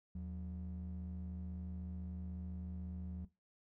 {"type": "ring-modulated tone", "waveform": "triangle", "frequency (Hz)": 130.81, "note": "C3", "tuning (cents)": 0, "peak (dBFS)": -35, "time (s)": [0.15, 3.25], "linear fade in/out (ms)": 5, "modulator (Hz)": 51.9, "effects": ["noise-tail reverb RT60 0.2 s tail -17 dB re dry", "tanh soft clip ceiling -36 dBFS"]}